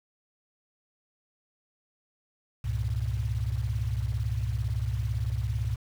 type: tone cluster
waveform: sine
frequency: 67.1 / 101 / 118.8 Hz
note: C2 / G#2 / A#2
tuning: +44 / -48 / +33 cents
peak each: -31 dBFS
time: 2.64-5.76 s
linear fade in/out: 10 ms
effects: 8-bit